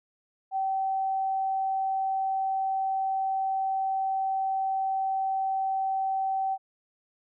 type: tone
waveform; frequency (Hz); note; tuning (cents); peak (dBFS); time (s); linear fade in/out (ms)
sine; 770; G5; -31; -25; 0.51-6.58; 50
effects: none